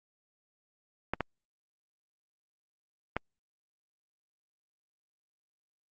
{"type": "clicks", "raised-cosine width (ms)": 0.5, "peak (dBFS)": -14, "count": 3, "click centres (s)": [1.136, 1.207, 3.166], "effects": ["Opus 48 kbps"]}